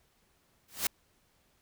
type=noise with exponential growth; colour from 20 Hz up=white; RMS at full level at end=-25 dBFS; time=0.68-0.87 s; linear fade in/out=5 ms; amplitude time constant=41 ms; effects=pink hiss -70 dBFS RMS until 1.61 s